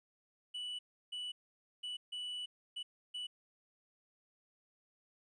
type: tone bursts at uneven times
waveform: triangle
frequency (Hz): 2960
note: F#7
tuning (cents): 0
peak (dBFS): -38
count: 6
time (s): 0.54-0.79 / 1.12-1.32 / 1.83-1.97 / 2.12-2.46 / 2.76-2.83 / 3.14-3.27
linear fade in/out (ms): 10
effects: resampled to 22050 Hz + 13-bit